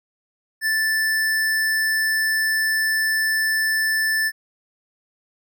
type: tone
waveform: square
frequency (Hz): 1760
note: A6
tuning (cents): 0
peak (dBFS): -19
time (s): 0.61-4.32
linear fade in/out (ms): 50
effects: none